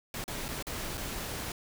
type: noise with dropouts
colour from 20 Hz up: pink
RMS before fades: -37 dBFS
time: 0.14-1.52 s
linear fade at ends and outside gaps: 2 ms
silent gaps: 0.241-0.279 / 0.483-0.487 / 0.626-0.668 / 0.973-0.977 s
effects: none